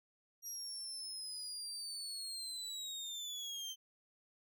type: linear sweep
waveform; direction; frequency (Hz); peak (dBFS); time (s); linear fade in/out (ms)
30% pulse; down; 5720 to 3099; -39; 0.42-3.76; 50
effects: none